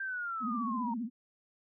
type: linear sweep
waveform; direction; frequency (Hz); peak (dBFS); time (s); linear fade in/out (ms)
sine; down; 1593 to 914; -34; 0-0.94; 5
type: tone with vibrato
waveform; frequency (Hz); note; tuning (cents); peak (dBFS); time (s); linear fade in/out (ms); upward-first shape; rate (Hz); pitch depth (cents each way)
sine; 233.1; A#3; 0; -33; 0.4-1.1; 50; triangle; 15; 180
effects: none